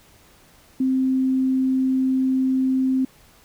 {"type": "tone", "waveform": "sine", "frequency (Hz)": 261.6, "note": "C4", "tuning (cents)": 0, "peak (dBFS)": -17, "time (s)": [0.8, 3.05], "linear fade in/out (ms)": 5, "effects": ["pink hiss -53 dBFS RMS until 3.44 s"]}